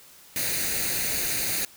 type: noise with comb filter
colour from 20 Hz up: white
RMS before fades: -27 dBFS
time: 0.36-1.65 s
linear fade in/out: 2 ms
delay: 0.46 ms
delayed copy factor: +0.65
effects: white hiss -51 dBFS RMS until 1.76 s